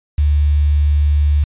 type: tone with quantisation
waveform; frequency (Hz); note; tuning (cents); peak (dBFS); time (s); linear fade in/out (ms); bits
sine; 73.4; D2; 0; -10; 0.18-1.44; 5; 6
effects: resampled to 8000 Hz